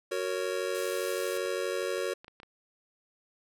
square chord, F# major, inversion none, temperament just, 370 / 462.5 / 555 Hz, F#4 / A#4 / C#5, 0 / -14 / +2 cents, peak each -35 dBFS, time 0.11-2.14 s, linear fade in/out 10 ms
blue noise, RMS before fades -40 dBFS, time 0.74-1.38 s, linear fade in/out 10 ms
clicks, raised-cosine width 0.3 ms, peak -32 dBFS, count 8, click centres 1.37 / 1.459 / 1.826 / 1.981 / 2.245 / 2.281 / 2.401 / 2.432 s
effects low-pass 12000 Hz 12 dB/octave

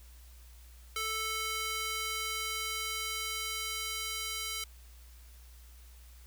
square tone with high-pass filter sweep, 440 Hz, A4, in tune, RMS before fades -36 dBFS, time 0.96-4.64 s, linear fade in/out 2 ms, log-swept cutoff 1500 to 2700 Hz, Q 0.78, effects added 60 Hz sine -51 dBFS peak until 6.26 s + white hiss -61 dBFS RMS until 6.26 s

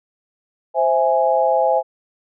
sine chord, C augmented, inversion none, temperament equal, 523.3 / 659.3 / 830.6 Hz, C5 / E5 / G#5, 0 / 0 / 0 cents, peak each -18 dBFS, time 0.74-1.83 s, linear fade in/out 50 ms, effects none

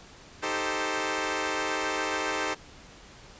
10% pulse chord, A half-diminished seventh, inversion second, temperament equal with one note detuned, 311.1 / 390.6 / 440 / 523.3 Hz, Eb4 / G4 / A4 / C5, 0 / -6 / 0 / 0 cents, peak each -25 dBFS, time 0.42-2.55 s, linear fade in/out 20 ms, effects pink hiss -50 dBFS RMS until 3.39 s + resampled to 16000 Hz

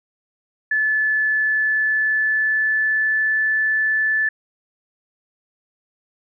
sine tone with pitch glide, 1733 to 1745.1 Hz, A6 to A6, -27 to -15 cents, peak -16 dBFS, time 0.71-4.29 s, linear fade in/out 5 ms, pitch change +12 cents, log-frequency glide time 1.27-3.42 s, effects none

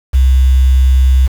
sine tone with quantisation, 65 Hz, C2, 11 cents flat, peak -5 dBFS, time 0.13-1.28 s, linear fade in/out 20 ms, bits 5, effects none

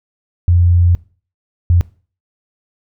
sine tone bursts at uneven times, 87.31 Hz, F2, in tune, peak -7 dBFS, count 2, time 0.48-0.95 / 1.7-1.81 s, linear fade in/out 0 ms, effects noise-tail reverb RT60 0.4 s tail -21 dB re dry

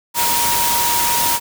sine tone in noise, 947 Hz, A#5, 27 cents sharp, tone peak -19 dBFS, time 0.14-1.4 s, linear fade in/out 50 ms, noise white, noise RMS -18 dBFS, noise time 0.14-1.4 s, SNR -4 dB, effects none

